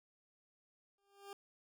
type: tone with exponential growth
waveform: 20% pulse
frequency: 399.2 Hz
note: G4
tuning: 32 cents sharp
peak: -40 dBFS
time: 0.98-1.33 s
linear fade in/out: 2 ms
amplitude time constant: 75 ms
effects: none